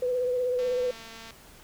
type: tone with vibrato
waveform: sine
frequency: 498.6 Hz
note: B4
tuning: 16 cents sharp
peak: -24 dBFS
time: 0.02-0.91 s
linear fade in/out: 5 ms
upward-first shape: triangle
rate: 16 Hz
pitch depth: 39 cents each way
type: click train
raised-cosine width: 0.2 ms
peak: -28 dBFS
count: 163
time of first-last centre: 0.59-1.307 s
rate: 226 Hz
effects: pink hiss -52 dBFS RMS until 1.63 s